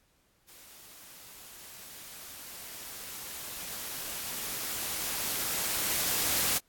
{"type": "noise with level ramp", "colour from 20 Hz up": "white", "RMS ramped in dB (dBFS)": [-53, -27], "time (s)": [0.47, 6.59], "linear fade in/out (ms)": 20, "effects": ["pink hiss -69 dBFS RMS until 6.68 s", "AAC 64 kbps"]}